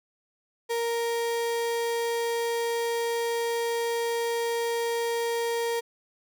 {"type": "tone", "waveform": "35% pulse", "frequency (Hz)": 466.2, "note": "A#4", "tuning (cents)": 0, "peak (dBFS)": -24, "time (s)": [0.69, 5.81], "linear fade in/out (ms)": 20, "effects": []}